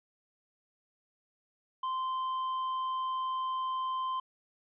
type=tone with tanh clipping; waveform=sine; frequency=1039 Hz; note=C6; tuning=12 cents flat; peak=-32 dBFS; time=1.83-4.2 s; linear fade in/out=5 ms; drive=6 dB; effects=resampled to 8000 Hz